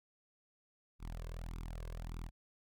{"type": "tone with flanger", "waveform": "sawtooth", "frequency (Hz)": 41.2, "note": "E1", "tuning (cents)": 0, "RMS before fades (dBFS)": -44, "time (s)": [0.99, 2.31], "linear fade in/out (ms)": 50, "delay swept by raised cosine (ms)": [0.81, 1.91], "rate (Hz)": 1.7, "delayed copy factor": 0.85, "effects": []}